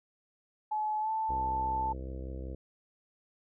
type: tone with pitch glide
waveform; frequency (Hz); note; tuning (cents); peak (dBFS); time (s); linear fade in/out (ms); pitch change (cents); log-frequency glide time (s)
sine; 856 to 880.6; A5 to A5; -48 to +1; -29; 0.71-1.93; 10; +49; 1-1.1
type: harmonic tone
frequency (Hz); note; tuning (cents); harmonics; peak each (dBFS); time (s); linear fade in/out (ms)
65.3; C2; -3; 1 / 2 / 3 / 4 / 5 / 6 / 7 / 8 / 9 / 10; -38 / -47 / -51 / -51 / -48 / -54 / -51 / -50 / -60 / -62; 1.29-2.55; 5
effects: none